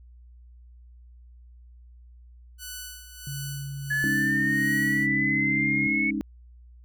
5% pulse tone with tremolo, 1488 Hz, F#6, 9 cents sharp, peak -24 dBFS, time 2.58-5.08 s, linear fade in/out 50 ms, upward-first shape sine, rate 1.5 Hz, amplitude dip 70%
sine tone, 139.5 Hz, C#3, 11 cents sharp, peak -32 dBFS, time 3.27-5.87 s, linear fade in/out 2 ms
sine linear sweep, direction up, 1700 to 2217 Hz, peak -23 dBFS, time 3.9-6.11 s, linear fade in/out 10 ms
sine chord, Ab suspended fourth, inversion none, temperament just, 207.7 / 276.9 / 311.5 Hz, Ab3 / Db4 / Eb4, 0 / -2 / +2 cents, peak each -30 dBFS, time 4.04-6.21 s, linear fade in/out 0 ms
effects added 60 Hz sine -47 dBFS peak until 6.84 s

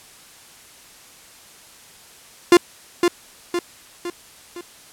45% pulse tone with echo, 349.2 Hz, F4, in tune, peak -7 dBFS, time 2.52-2.57 s, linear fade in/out 2 ms, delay 510 ms, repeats 4, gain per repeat -6 dB, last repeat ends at 4.61 s, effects white hiss -46 dBFS RMS until 4.92 s + low-pass 11000 Hz 12 dB/octave

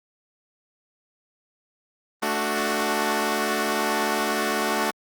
10% pulse chord, D major, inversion second, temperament equal, 220 / 293.7 / 370 Hz, A3 / D4 / F#4, 0 / 0 / 0 cents, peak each -18 / -20 / -18 dBFS, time 2.22-4.91 s, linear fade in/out 10 ms, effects Opus 32 kbps

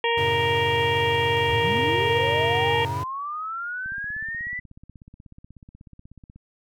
harmonic tone, 466.2 Hz, A#4, in tune, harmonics 1 / 2 / 4 / 5 / 6 / 7, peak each -24 / -25 / -28 / -30 / -30 / -31 dBFS, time 0.04-2.85 s, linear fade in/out 2 ms
square chord, F# minor, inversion none, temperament equal with one note detuned, 92.5 / 110 / 136.45 Hz, F#2 / A2 / C#3, 0 / 0 / -27 cents, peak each -33 dBFS, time 0.17-3.04 s, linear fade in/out 10 ms
sine linear sweep, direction up, 61.74 to 2000 Hz, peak -28 dBFS, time 1.49-4.6 s, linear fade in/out 10 ms
click train, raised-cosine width 5 ms, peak -33 dBFS, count 42, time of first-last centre 3.86-6.36 s, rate 16.4 Hz
effects none

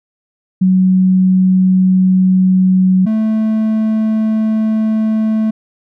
sine / triangle tone pair in turn, 186.3 / 218.7 Hz, F#3 / A3, +12 / -10 cents, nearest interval minor third, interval 278 cents, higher second, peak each -7 / -9 dBFS, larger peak first, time 0.61-3.06 / 3.06-5.51 s, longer neither, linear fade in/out 10 ms, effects none

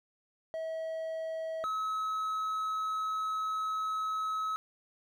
triangle tone pair in turn, 645 / 1285.5 Hz, E5 / E6, -38 / -44 cents, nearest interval octave, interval 1194 cents, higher second, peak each -32 / -29 dBFS, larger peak second, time 0.54-1.64 / 1.64-4.56 s, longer second, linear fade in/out 0 ms, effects none

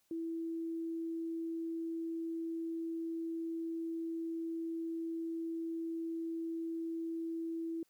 sine tone, 329.6 Hz, E4, in tune, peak -36 dBFS, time 0.11-7.83 s, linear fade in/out 2 ms, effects white hiss -75 dBFS RMS until 7.89 s

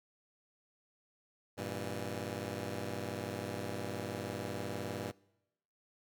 10% pulse chord, E diminished, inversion first, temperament just, 98.89 / 118.67 / 164.81 Hz, G2 / Bb2 / E3, +16 / +31 / 0 cents, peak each -33 / -34 / -38 dBFS, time 1.57-5.12 s, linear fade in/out 20 ms, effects noise-tail reverb RT60 0.9 s tail -24 dB re dry

